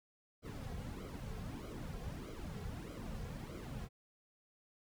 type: noise with flanger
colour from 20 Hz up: brown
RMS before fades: -45 dBFS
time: 0.42-3.89 s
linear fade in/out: 50 ms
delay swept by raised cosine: 1.1 to 3.4 ms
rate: 1.6 Hz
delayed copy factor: -0.75
effects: none